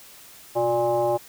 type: tone with frequency modulation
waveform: sine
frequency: 590 Hz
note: D5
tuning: 8 cents sharp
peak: -19 dBFS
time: 0.55-1.18 s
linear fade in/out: 20 ms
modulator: 232 Hz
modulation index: 1.2
effects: white hiss -47 dBFS RMS until 1.28 s